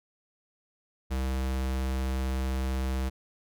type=tone; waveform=square; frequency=65.41 Hz; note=C2; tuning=in tune; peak=-28 dBFS; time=1.1-3.1 s; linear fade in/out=20 ms; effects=none